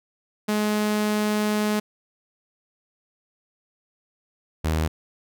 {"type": "tone pair in turn", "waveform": "sawtooth", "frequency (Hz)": [211.1, 79.07], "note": ["G#3", "D#2"], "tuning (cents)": [29, 28], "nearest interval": "octave + perfect fourth", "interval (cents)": 1701, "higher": "first", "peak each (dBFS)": [-17, -17], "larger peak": "neither", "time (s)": [[0.48, 1.8], [4.64, 4.88]], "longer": "first", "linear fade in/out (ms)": 10, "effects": []}